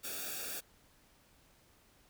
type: noise with comb filter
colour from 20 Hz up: white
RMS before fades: -41 dBFS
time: 0.03-0.61 s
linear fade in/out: 20 ms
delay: 0.98 ms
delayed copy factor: -0.9
effects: pink hiss -66 dBFS RMS until 2.09 s